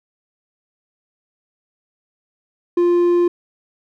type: tone with hard clipping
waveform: sine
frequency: 349.2 Hz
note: F4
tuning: in tune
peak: -13 dBFS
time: 2.77-3.28 s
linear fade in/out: 5 ms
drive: 3 dB
effects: none